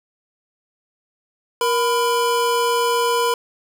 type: tone pair together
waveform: square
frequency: 471.9 / 1000 Hz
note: A#4 / B5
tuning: +21 / +21 cents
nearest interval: octave + minor second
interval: 1300 cents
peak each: -20 dBFS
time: 1.61-3.34 s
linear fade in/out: 2 ms
effects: none